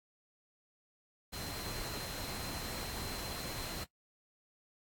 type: tone in noise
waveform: sine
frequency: 4125 Hz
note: C8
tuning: 25 cents flat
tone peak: -48 dBFS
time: 1.32-3.85 s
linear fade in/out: 20 ms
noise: pink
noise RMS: -42 dBFS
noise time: 1.32-3.85 s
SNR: -9 dB
effects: noise-tail reverb RT60 0.1 s tail -18 dB re dry + AAC 64 kbps